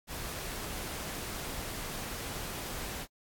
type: noise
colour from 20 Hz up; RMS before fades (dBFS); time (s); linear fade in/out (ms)
pink; -39; 0.07-3.07; 50
effects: AAC 64 kbps